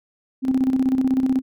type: tone with tremolo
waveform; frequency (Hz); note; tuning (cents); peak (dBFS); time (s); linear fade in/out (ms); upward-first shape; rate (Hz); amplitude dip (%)
sine; 261.6; C4; 0; -13; 0.42-1.42; 50; square; 16; 60
effects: tanh soft clip ceiling -11 dBFS